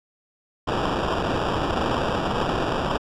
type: noise with sample-and-hold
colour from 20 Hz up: white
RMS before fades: -24 dBFS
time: 0.67-2.98 s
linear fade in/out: 10 ms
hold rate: 2100 Hz
effects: low-pass 4000 Hz 12 dB/octave